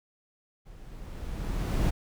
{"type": "noise with level ramp", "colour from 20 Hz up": "brown", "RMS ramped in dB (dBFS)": [-49, -23], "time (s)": [0.65, 1.91], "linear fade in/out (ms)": 20, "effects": []}